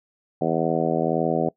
harmonic tone, 81.8 Hz, E2, 13 cents flat, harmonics 2 / 3 / 4 / 5 / 6 / 7 / 8 / 9, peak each -28 / -28 / -28 / -28 / -28 / -28 / -28 / -28 dBFS, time 0.41-1.49 s, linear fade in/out 5 ms, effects noise-tail reverb RT60 0.1 s tail -22 dB re dry

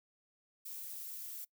violet noise, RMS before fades -45 dBFS, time 0.65-1.45 s, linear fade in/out 10 ms, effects noise-tail reverb RT60 0.1 s tail -22 dB re dry

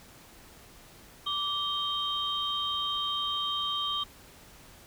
sine tone cluster, 1165 / 3150 / 3730 Hz, D6 / G7 / A#7, -14 / +8 / 0 cents, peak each -33 / -31 / -36 dBFS, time 1.26-4.04 s, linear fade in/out 10 ms, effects pink hiss -53 dBFS RMS until 4.86 s

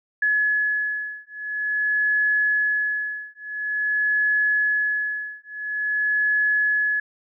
sine beating tone pair, 1700 / 1700.48 Hz, G#6 / G#6, +40 / +40 cents, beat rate 0.48 Hz, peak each -23 dBFS, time 0.22-7 s, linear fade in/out 5 ms, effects none

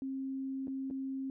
sine tone with dropouts, 267.4 Hz, C4, 38 cents sharp, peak -35 dBFS, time 0.02-1.3 s, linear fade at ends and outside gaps 1 ms, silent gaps 0.672-0.68 / 0.902-0.909 s, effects none

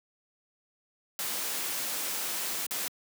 white noise with dropouts, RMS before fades -33 dBFS, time 1.19-2.88 s, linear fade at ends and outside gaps 1 ms, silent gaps 2.665-2.709 s, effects high-pass 200 Hz 12 dB/octave

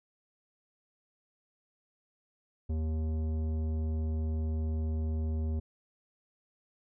triangle tone with tanh clipping, 78.8 Hz, D#2, 23 cents sharp, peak -31 dBFS, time 2.69-5.6 s, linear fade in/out 10 ms, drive 17 dB, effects none

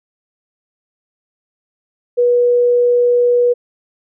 sine tone, 485.7 Hz, B4, 29 cents flat, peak -9 dBFS, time 2.17-3.54 s, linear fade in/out 20 ms, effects none

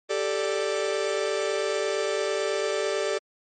45% pulse chord, G suspended second, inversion none, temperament just, 392 / 441 / 588 Hz, G4 / A4 / D5, 0 / +4 / +2 cents, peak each -29 dBFS, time 0.09-3.19 s, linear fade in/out 20 ms, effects MP3 32 kbps

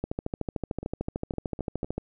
two click trains, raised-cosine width 2 ms, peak -16 / -23 dBFS, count 27 / 5, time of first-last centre 0.04-1.98 / 0.83-1.845 s, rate 13.4 / 3.94 Hz, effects none

